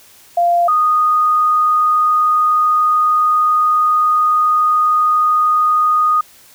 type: tone pair in turn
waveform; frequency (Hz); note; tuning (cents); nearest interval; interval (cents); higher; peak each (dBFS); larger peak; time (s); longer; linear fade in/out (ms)
sine; 694 / 1236.6; F5 / D#6; -11 / -11; minor seventh; 1000; second; -10 / -10; neither; 0.37-0.68 / 0.68-6.21; second; 5
effects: white hiss -45 dBFS RMS until 6.54 s